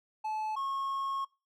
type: tone pair in turn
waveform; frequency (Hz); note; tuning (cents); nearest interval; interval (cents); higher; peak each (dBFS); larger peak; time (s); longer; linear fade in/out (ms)
triangle; 865 / 1089.8; A5 / C#6; -30 / -30; major third; 400; second; -30 / -30; neither; 0.24-0.56 / 0.56-1.25; second; 10
effects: noise-tail reverb RT60 0.3 s tail -21 dB re dry